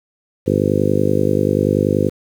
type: harmonic tone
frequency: 50.4 Hz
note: G1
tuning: 49 cents sharp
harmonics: 2 / 3 / 4 / 5 / 6 / 7 / 8 / 9 / 10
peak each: -22 / -22 / -22 / -22 / -22 / -22 / -22 / -22 / -22 dBFS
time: 0.46-2.1 s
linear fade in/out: 20 ms
effects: 7-bit